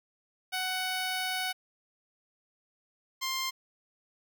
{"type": "tone pair in turn", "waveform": "10% pulse", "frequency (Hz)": [745, 1053.6], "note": ["F#5", "C6"], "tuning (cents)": [12, 12], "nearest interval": "tritone", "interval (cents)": 600, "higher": "second", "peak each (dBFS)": -22, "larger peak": "neither", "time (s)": [[0.52, 1.53], [3.21, 3.51]], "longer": "first", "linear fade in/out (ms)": 20, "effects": []}